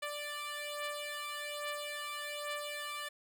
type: beating tone pair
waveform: 10% pulse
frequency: 587.3 / 588.5 Hz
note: D5 / D5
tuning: 0 / +3 cents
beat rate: 1.2 Hz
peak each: -35 / -32 dBFS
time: 0.02-3.09 s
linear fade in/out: 10 ms
effects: none